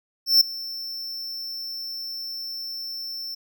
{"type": "tone with ADSR envelope", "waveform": "square", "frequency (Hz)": 5370, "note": "E8", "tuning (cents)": 31, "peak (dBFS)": -11, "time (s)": [0.26, 3.35], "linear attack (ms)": 150, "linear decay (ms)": 4, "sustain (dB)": -20, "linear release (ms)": 9, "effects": []}